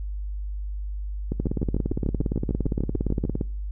two click trains, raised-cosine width 3 ms, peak -13 / -12 dBFS, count 14 / 36, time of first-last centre 1.32-3.252 / 1.4-3.411 s, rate 6.73 / 17.4 Hz, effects noise-tail reverb RT60 0.5 s tail -24 dB re dry + added 50 Hz sine -28 dBFS peak until 3.71 s

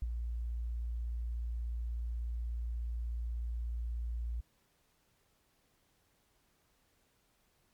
sine tone with ADSR envelope, 58.27 Hz, A#1, in tune, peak -30 dBFS, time 0.02-4.41 s, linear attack 3 ms, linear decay 32 ms, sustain -4 dB, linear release 10 ms, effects pink hiss -73 dBFS RMS until 7.73 s + MP3 96 kbps

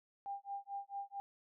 sine tone with tremolo, 798 Hz, G5, 31 cents sharp, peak -38 dBFS, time 0.26-1.2 s, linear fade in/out 0 ms, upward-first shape sine, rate 4.5 Hz, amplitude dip 100%, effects none

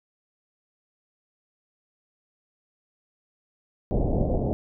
pink low-pass noise, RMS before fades -24 dBFS, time 3.91-4.53 s, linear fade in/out 0 ms, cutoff 710 Hz, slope 48 dB/octave, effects none

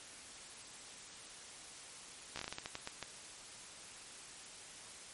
slowing click train, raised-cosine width 0.2 ms, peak -23 dBFS, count 12, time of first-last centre 2.36-3.027 s, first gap 14 ms, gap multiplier 1.27, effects white hiss -52 dBFS RMS until 5.13 s + MP3 48 kbps

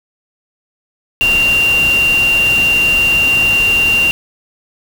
sine tone in noise, 2773 Hz, F7, 13 cents flat, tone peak -9 dBFS, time 1.21-4.11 s, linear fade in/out 0 ms, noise pink, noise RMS -23 dBFS, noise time 1.21-4.11 s, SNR +11 dB, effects none

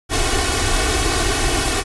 pink noise with comb filter, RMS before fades -18 dBFS, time 0.09-1.84 s, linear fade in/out 50 ms, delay 2.7 ms, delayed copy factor +0.95, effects resampled to 24000 Hz

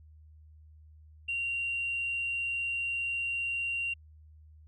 sine tone, 2762 Hz, F7, 20 cents flat, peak -29 dBFS, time 1.28-3.94 s, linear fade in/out 10 ms, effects tanh soft clip ceiling -25 dBFS + added 77 Hz sine -52 dBFS peak until 4.67 s

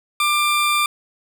20% pulse tone, 1189 Hz, D6, 21 cents sharp, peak -11 dBFS, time 0.2-0.86 s, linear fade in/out 2 ms, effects none

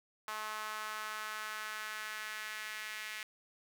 sawtooth tone with high-pass filter sweep, 214.9 Hz, A3, 41 cents flat, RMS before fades -42 dBFS, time 0.28-3.23 s, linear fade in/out 0 ms, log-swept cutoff 1100 to 2000 Hz, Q 2.3, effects none

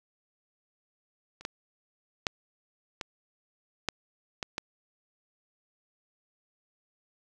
clicks, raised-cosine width 0.2 ms, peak -30 / -15 / -9 / -17 / -10 / -15 / -14 dBFS, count 7, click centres 1.41 / 1.451 / 2.268 / 3.012 / 3.887 / 4.428 / 4.581 s, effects none

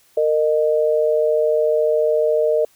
sine tone pair together, 460 / 614 Hz, A#4 / D#5, -23 / -23 cents, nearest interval perfect fourth, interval 500 cents, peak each -17 dBFS, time 0.17-2.65 s, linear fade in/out 5 ms, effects white hiss -56 dBFS RMS until 2.75 s

